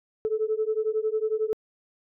sine beating tone pair, 430 / 441 Hz, A4 / A4, -40 / +4 cents, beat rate 11 Hz, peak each -26 dBFS, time 0.25-1.53 s, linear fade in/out 0 ms, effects tanh soft clip ceiling -16 dBFS

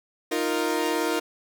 sawtooth chord, Eb suspended second, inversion none, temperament equal, 311.1 / 349.2 / 466.2 Hz, Eb4 / F4 / Bb4, 0 / 0 / 0 cents, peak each -24 dBFS, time 0.31-1.2 s, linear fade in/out 10 ms, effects none

